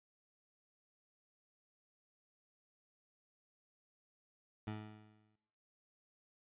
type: tone with exponential decay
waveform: 20% pulse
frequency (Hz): 107.1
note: A2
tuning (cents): -46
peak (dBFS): -34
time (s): 4.67-5.36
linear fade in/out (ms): 5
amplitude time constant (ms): 150
effects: noise-tail reverb RT60 1.0 s tail -21 dB re dry + resampled to 8000 Hz